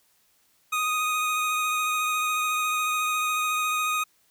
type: tone with vibrato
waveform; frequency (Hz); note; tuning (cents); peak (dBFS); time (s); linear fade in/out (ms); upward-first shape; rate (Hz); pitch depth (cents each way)
25% pulse; 1244.5; D#6; 0; -20; 0.72-4.04; 10; triangle; 14; 17
effects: white hiss -65 dBFS RMS until 4.3 s